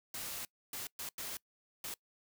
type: noise bursts at uneven times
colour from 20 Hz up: white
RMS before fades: -42 dBFS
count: 5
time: 0.14-0.45 / 0.73-0.87 / 0.99-1.09 / 1.18-1.37 / 1.84-1.94 s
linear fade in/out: 2 ms
effects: noise-tail reverb RT60 0.1 s tail -23 dB re dry